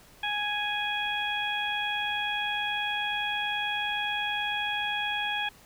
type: harmonic tone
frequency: 830.6 Hz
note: G#5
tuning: in tune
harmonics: 1 / 2 / 3 / 4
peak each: -33 / -33 / -33 / -33 dBFS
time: 0.23-5.49 s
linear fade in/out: 5 ms
effects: pink hiss -55 dBFS RMS until 5.65 s